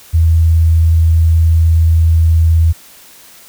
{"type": "tone with vibrato", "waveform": "sine", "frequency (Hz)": 81.7, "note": "E2", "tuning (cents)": -15, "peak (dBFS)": -6, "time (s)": [0.13, 2.73], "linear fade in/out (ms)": 20, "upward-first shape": "triangle", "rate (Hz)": 19, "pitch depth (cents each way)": 15, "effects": ["white hiss -40 dBFS RMS until 3.48 s"]}